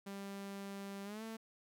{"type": "tone with pitch glide", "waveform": "sawtooth", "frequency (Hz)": [197.9, 223.4], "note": ["G3", "A3"], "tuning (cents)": [17, 27], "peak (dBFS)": -40, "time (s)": [0.06, 1.37], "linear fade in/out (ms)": 10, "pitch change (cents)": 210, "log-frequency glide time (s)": [1.04, 1.23], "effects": []}